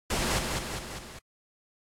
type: noise with echo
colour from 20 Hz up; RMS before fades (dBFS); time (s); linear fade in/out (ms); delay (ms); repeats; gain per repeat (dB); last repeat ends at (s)
pink; -28; 0.1-0.39; 5; 200; 4; -4; 1.19
effects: low-pass 10000 Hz 12 dB/octave + AAC 64 kbps